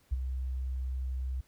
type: tone with ADSR envelope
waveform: sine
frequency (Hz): 64.5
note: C2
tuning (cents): -24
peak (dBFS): -23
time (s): 0.11-1.41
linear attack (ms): 20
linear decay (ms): 21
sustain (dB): -8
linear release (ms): 6
effects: tanh soft clip ceiling -20 dBFS + pink hiss -67 dBFS RMS until 1.47 s